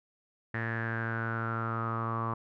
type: tone with low-pass filter sweep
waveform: sawtooth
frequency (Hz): 114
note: A#2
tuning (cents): -38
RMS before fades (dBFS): -33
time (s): 0.54-2.34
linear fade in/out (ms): 5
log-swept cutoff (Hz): 1800 to 1100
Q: 9.9
effects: none